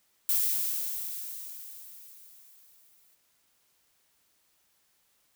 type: noise with exponential decay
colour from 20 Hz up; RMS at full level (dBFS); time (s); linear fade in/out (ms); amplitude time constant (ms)
violet; -25; 0.29-3.15; 1; 620
effects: white hiss -70 dBFS RMS until 5.35 s